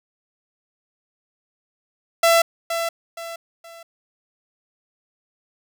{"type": "tone with echo", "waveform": "sawtooth", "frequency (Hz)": 670, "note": "E5", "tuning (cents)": 28, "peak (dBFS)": -9, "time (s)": [2.23, 2.42], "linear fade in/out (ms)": 5, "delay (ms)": 470, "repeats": 3, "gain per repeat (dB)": -9, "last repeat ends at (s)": 3.83, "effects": []}